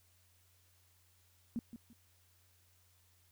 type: tone with echo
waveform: sine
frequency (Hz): 233.4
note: A#3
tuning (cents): +2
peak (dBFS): -34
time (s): 1.56-1.59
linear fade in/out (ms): 0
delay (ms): 170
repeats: 2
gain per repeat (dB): -11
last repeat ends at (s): 1.93
effects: added 89 Hz sine -70 dBFS peak until 3.31 s + white hiss -71 dBFS RMS until 3.31 s